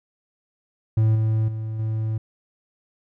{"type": "tone with level steps", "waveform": "triangle", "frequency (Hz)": 110, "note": "A2", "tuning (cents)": 0, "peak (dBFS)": [-13, -16, -24, -20], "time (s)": [0.97, 2.18], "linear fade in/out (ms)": 5, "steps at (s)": [1.15, 1.48, 1.79], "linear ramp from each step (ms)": 5, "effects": []}